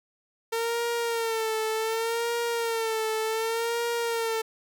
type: tone with vibrato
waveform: sawtooth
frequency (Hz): 454.3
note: A#4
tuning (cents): -45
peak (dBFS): -22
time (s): 0.52-4.42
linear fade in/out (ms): 10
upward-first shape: sine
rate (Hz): 0.67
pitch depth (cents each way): 62
effects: none